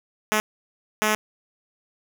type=tone bursts at uneven times; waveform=5% pulse; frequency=214.2 Hz; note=A3; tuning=46 cents flat; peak=-8 dBFS; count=2; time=0.32-0.4 / 1.02-1.15 s; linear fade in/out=0 ms; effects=none